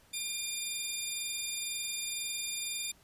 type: tone pair together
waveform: 15% pulse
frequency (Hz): 2400 / 3611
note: D7 / A7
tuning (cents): +37 / +44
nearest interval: perfect fifth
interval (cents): 707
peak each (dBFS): -31 / -30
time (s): 0.13-2.92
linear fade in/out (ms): 10
effects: pink hiss -63 dBFS RMS until 3.03 s + resampled to 32000 Hz